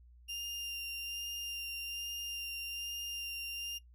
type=tone with vibrato; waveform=35% pulse; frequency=2794 Hz; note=F7; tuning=in tune; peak=-36 dBFS; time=0.28-3.79 s; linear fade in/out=20 ms; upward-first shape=sine; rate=1.2 Hz; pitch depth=11 cents each way; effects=noise-tail reverb RT60 0.1 s tail -19 dB re dry + added 60 Hz sine -56 dBFS peak until 3.94 s